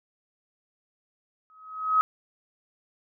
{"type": "tone with exponential growth", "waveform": "sine", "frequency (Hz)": 1272, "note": "D#6", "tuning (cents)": 38, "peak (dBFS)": -15, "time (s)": [1.5, 2.01], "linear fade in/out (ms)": 0, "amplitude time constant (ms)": 110, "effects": []}